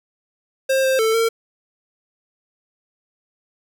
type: tone with pitch steps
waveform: square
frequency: 532 / 527 / 443.6 / 455.5 Hz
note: C5 / C5 / A4 / A#4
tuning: +29 / +12 / +14 / -40 cents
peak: -16 dBFS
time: 0.69-1.29 s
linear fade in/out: 10 ms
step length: 150 ms
effects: none